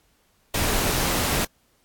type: noise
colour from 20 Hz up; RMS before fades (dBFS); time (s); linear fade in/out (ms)
pink; -23; 0.54-1.45; 5
effects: pink hiss -64 dBFS RMS until 1.84 s + AAC 64 kbps